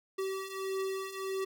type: beating tone pair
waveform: square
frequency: 383.2 / 384.8 Hz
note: G4 / G4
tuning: -39 / -32 cents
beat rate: 1.6 Hz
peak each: -40 / -36 dBFS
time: 0.18-1.45 s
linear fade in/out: 10 ms
effects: none